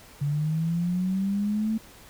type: linear sweep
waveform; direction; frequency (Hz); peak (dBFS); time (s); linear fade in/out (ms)
sine; up; 141.1 to 222.8; -23; 0.21-1.78; 10
effects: pink hiss -50 dBFS RMS until 2.09 s